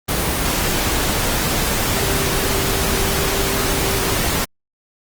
sine tone in noise, 392 Hz, G4, in tune, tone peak -26 dBFS, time 1.93-4.15 s, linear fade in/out 10 ms, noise pink, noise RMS -19 dBFS, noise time 0.08-4.45 s, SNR -10 dB, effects Opus 24 kbps

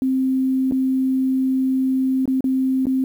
sine tone with dropouts, 262.2 Hz, C4, 4 cents sharp, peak -16 dBFS, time 0.02-3.04 s, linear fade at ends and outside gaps 1 ms, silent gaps 0.712-0.721 / 2.256-2.277 / 2.407-2.442 / 2.856-2.868 s, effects 8-bit

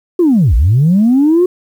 sine linear two-way sweep, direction down then up, 370 to 50.6 to 370 Hz, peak -5 dBFS, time 0.19-1.46 s, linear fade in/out 5 ms, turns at 0.55 s, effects tanh soft clip ceiling -3 dBFS + 7-bit

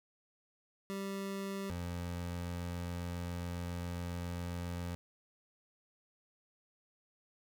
25% pulse tone pair in turn, 196 / 87.31 Hz, G3 / F2, 0 / 0 cents, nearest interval octave + major second, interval 1400 cents, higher first, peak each -34 / -34 dBFS, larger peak neither, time 0.9-1.7 / 1.7-4.95 s, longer second, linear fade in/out 0 ms, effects none

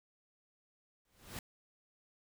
pink noise with exponential growth, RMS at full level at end -41 dBFS, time 1.05-1.39 s, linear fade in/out 2 ms, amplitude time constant 72 ms, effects none

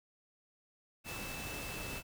sine tone in noise, 2637 Hz, E7, in tune, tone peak -46 dBFS, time 1.04-2.03 s, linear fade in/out 50 ms, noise pink, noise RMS -43 dBFS, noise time 1.04-2.03 s, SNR -6 dB, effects none

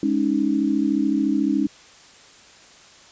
sine chord, Ab suspended fourth, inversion none, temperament equal, 207.7 / 277.2 / 311.1 Hz, Ab3 / Db4 / Eb4, 0 / 0 / 0 cents, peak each -24 / -21 / -22 dBFS, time 0.03-1.67 s, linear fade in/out 2 ms, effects white hiss -48 dBFS RMS until 3.11 s + resampled to 16000 Hz

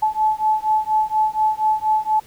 sine beating tone pair, 862 / 866.2 Hz, A5 / A5, -36 / -27 cents, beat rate 4.2 Hz, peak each -19 / -19 dBFS, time 0.02-2.2 s, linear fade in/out 10 ms, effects pink hiss -48 dBFS RMS until 2.26 s

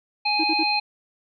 harmonic tone, 833 Hz, G#5, 5 cents sharp, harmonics 1 / 3 / 5, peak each -24 / -24 / -24 dBFS, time 0.25-0.8 s, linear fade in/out 10 ms
triangle tone bursts, 319.8 Hz, D#4, 48 cents sharp, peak -21 dBFS, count 3, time 0.39-0.636 s, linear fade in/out 10 ms, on 50 ms, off 48 ms
effects none

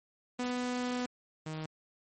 sawtooth tone pair in turn, 247.9 / 156.62 Hz, B3 / D#3, +7 / +12 cents, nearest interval minor sixth, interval 795 cents, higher first, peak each -28 / -33 dBFS, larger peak first, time 0.39-1.06 / 1.46-1.66 s, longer first, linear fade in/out 5 ms, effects MP3 32 kbps

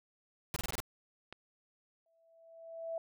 pink noise bursts, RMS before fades -37 dBFS, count 6, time 0.54-0.802 s, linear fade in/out 0 ms, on 22 ms, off 26 ms
clicks, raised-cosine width 0.3 ms, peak -29 dBFS, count 2, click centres 0.724 / 1.326 s
sine tone with exponential growth, 659.3 Hz, E5, in tune, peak -34 dBFS, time 2.06-2.98 s, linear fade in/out 2 ms, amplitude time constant 200 ms
effects none

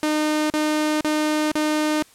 sawtooth tone bursts, 305.2 Hz, D#4, 33 cents flat, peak -15 dBFS, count 4, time 0.03-2.024 s, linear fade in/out 0 ms, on 470 ms, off 38 ms, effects white hiss -52 dBFS RMS until 2.14 s + low-pass 11000 Hz 12 dB/octave

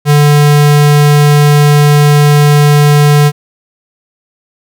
square tone, 146.83 Hz, D3, in tune, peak -4 dBFS, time 0.05-3.32 s, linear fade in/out 50 ms, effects none

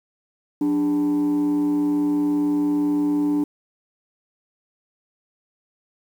sine tone with frequency modulation, 293.7 Hz, D4, in tune, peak -15 dBFS, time 0.61-3.44 s, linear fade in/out 5 ms, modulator 115 Hz, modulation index 0.32, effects tanh soft clip ceiling -17 dBFS + 8-bit

